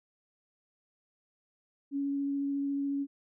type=tone with vibrato; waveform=sine; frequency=279.9 Hz; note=C#4; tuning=17 cents sharp; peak=-29 dBFS; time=1.91-3.07 s; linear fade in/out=50 ms; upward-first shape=triangle; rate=14 Hz; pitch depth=10 cents each way; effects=none